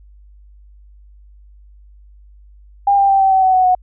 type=tone with pitch steps; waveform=sine; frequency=802 / 791.9 / 781.9 / 772 / 762.3 / 752.6 / 743.1 / 733.7 Hz; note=G5 / G5 / G5 / G5 / G5 / F#5 / F#5 / F#5; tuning=+39 / +17 / -5 / -27 / -49 / +29 / +7 / -15 cents; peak=-9 dBFS; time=2.87-3.75 s; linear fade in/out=5 ms; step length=110 ms; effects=added 50 Hz sine -41 dBFS peak until 3.82 s